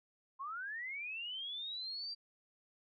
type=linear sweep; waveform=sine; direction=up; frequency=1035 to 4754 Hz; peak=-40 dBFS; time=0.39-2.15 s; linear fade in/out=20 ms; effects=none